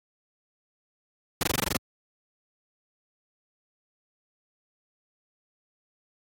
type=noise bursts; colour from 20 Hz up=pink; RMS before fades=-24 dBFS; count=9; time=1.41-1.768 s; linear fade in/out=2 ms; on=22 ms; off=20 ms; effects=high-pass 80 Hz 12 dB/octave + AAC 64 kbps